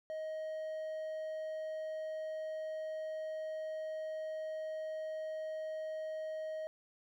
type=tone; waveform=triangle; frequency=628 Hz; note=D#5; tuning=16 cents sharp; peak=-36 dBFS; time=0.1-6.67 s; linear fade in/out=0 ms; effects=none